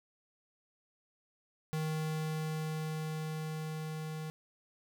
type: tone with level ramp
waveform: square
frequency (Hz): 156.5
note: D#3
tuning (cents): +10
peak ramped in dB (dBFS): -33 to -39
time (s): 1.73-4.3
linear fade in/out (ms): 0
effects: none